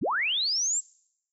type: linear sweep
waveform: sine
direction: up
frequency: 82.41 to 7700 Hz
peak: -24 dBFS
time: 0.01-0.81 s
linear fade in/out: 20 ms
effects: noise-tail reverb RT60 0.8 s tail -25 dB re dry